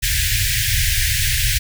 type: band-stop noise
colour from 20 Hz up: pink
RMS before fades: -18 dBFS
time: 0.02-1.59 s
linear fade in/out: 20 ms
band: 130 to 1600 Hz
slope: 96 dB/octave
effects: none